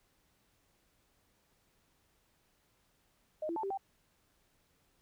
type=tone with pitch steps; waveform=sine; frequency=618 / 336 / 880 / 391.9 / 781 Hz; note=D#5 / E4 / A5 / G4 / G5; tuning=-12 / +33 / 0 / 0 / -7 cents; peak=-34 dBFS; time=3.42-3.775 s; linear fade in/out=5 ms; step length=71 ms; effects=pink hiss -73 dBFS RMS until 5.01 s